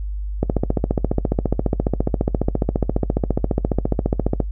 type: click train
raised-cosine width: 2 ms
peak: -4 dBFS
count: 59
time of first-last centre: 0.43-4.403 s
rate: 14.6 Hz
effects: noise-tail reverb RT60 0.1 s tail -19 dB re dry + added 50 Hz sine -23 dBFS peak until 4.51 s